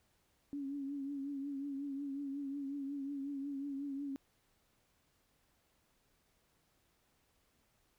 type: tone with vibrato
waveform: sine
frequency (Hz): 279.2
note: C#4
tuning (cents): +13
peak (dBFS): -38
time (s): 0.53-4.16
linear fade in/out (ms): 0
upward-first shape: triangle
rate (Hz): 5.5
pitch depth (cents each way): 63
effects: pink hiss -75 dBFS RMS until 7.98 s